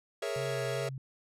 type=chord; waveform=45% pulse; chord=A# half-diminished seventh; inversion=third; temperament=equal; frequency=415.3 / 466.2 / 554.4 / 659.3 Hz; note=G#4 / A#4 / C#5 / E5; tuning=0 / 0 / 0 / 0 cents; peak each=-38 dBFS; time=0.22-0.89 s; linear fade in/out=5 ms
type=tone with vibrato; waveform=sine; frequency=132.1 Hz; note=C3; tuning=17 cents sharp; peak=-37 dBFS; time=0.36-0.98 s; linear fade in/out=2 ms; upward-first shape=sine; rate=2.5 Hz; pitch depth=38 cents each way
effects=low-pass 11000 Hz 12 dB/octave